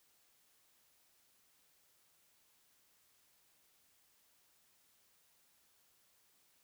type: silence
effects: white hiss -72 dBFS RMS until 6.63 s